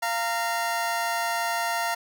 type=tone pair together; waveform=25% pulse; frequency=691.5 / 923 Hz; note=F5 / A#5; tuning=-17 / -17 cents; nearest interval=perfect fourth; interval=500 cents; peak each=-24 dBFS; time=0.02-1.95 s; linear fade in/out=10 ms; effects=none